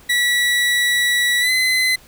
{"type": "tone with pitch glide", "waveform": "30% pulse", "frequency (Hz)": [1945, 2035], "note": ["B6", "C7"], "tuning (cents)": [-27, -49], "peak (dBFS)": -12, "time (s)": [0.09, 1.96], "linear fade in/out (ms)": 10, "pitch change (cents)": 78, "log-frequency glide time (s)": [1.4, 1.51], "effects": ["pink hiss -47 dBFS RMS until 2.07 s"]}